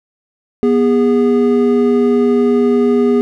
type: tone pair together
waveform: triangle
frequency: 243.2 / 409.2 Hz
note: B3 / G#4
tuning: -26 / -26 cents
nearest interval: major sixth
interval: 900 cents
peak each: -10 dBFS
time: 0.63-3.21 s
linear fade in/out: 0 ms
effects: none